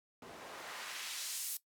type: noise with band-pass filter sweep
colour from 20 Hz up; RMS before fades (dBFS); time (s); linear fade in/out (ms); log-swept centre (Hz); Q
white; -44; 0.22-1.57; 2; 270 to 12000; 0.72
effects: noise-tail reverb RT60 0.1 s tail -17 dB re dry